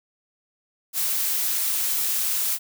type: noise with amplitude modulation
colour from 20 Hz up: blue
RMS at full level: -23 dBFS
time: 0.93-2.59 s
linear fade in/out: 50 ms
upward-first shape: sine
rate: 235 Hz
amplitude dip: 25%
effects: none